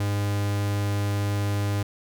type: tone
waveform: 45% pulse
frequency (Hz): 101.8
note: G#2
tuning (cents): -34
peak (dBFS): -23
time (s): 0-1.83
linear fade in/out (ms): 5
effects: none